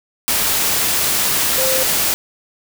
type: tone in noise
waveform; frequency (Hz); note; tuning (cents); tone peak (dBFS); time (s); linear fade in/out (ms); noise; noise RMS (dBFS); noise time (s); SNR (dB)
sine; 523.3; C5; 0; -19; 1.58-1.83; 0; white; -17; 0.28-2.14; -5
effects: none